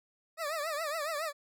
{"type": "tone with vibrato", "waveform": "20% pulse", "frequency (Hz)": 618, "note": "D#5", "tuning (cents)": -12, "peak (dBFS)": -28, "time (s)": [0.37, 1.33], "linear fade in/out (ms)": 50, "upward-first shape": "triangle", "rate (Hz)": 7.2, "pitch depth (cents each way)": 160, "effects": []}